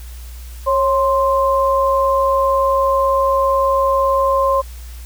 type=tone pair together; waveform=sine; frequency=547 / 1047 Hz; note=C#5 / C6; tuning=-23 / +1 cents; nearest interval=major seventh; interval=1124 cents; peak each=-15 dBFS; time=0.66-4.62 s; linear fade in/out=20 ms; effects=added 60 Hz sine -30 dBFS peak until 5.05 s + white hiss -43 dBFS RMS until 5.05 s